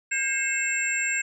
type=tone cluster; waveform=sine; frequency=1603 / 2152 / 2645 / 7450 Hz; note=G6 / C7 / E7 / A#8; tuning=+38 / +48 / +5 / -2 cents; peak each=-29 dBFS; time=0.11-1.22 s; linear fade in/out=10 ms; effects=none